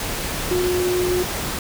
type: tone in noise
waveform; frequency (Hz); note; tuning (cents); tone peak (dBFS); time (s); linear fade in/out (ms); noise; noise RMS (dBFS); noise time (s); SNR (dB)
sine; 360.5; F#4; -45; -18; 0.51-1.23; 2; pink; -26; 0-1.59; +5
effects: none